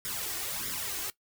white noise with flanger, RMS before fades -35 dBFS, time 0.05-1.1 s, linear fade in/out 0 ms, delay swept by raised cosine 0.56 to 2.76 ms, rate 1.6 Hz, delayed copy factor +0.75, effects noise-tail reverb RT60 0.1 s tail -18 dB re dry

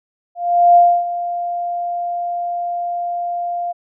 sine tone with ADSR envelope, 698.5 Hz, F5, in tune, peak -5 dBFS, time 0.35-3.73 s, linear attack 410 ms, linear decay 280 ms, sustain -14 dB, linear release 20 ms, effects none

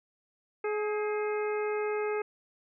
harmonic tone with a mistuned harmonic, 422.2 Hz, G#4, 29 cents sharp, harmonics 1 / 2 / 3 / 4 / 5 / 6, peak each -29 / -39 / -40 / -44 / -42 / -45 dBFS, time 0.64-2.22 s, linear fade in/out 5 ms, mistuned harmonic 4, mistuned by -61 cents, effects none

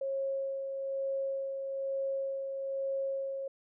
sine tone with tremolo, 543 Hz, C#5, 36 cents flat, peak -30 dBFS, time 0.01-3.48 s, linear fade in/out 5 ms, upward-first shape sine, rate 1.1 Hz, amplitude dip 40%, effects none

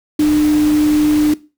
sine tone in noise, 301 Hz, D4, 43 cents sharp, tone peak -9 dBFS, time 0.19-1.34 s, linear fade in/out 5 ms, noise pink, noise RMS -27 dBFS, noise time 0.19-1.34 s, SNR +15 dB, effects noise-tail reverb RT60 0.3 s tail -19 dB re dry

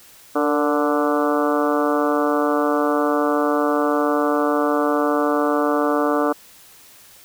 harmonic tone with a mistuned harmonic, 146.83 Hz, D3, in tune, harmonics 2 / 3 / 4 / 5 / 6 / 7 / 8 / 9 / 10, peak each -21 / -23 / -23 / -27 / -30 / -30 / -25 / -30 / -32 dBFS, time 0.35-6.33 s, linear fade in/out 10 ms, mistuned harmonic 3, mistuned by +49 cents, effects white hiss -47 dBFS RMS until 7.24 s

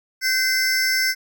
square tone cluster, 1550 / 2061 / 5310 Hz, G6 / C7 / E8, -20 / -27 / +12 cents, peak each -23 dBFS, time 0.21-1.15 s, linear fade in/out 50 ms, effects none

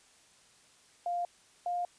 sine tone pair in turn, 700 / 705.7 Hz, F5 / F5, +4 / +18 cents, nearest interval unison, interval 14 cents, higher second, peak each -30 / -30 dBFS, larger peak neither, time 1.06-1.25 / 1.66-1.85 s, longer neither, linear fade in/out 2 ms, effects white hiss -62 dBFS RMS until 1.98 s + resampled to 22050 Hz

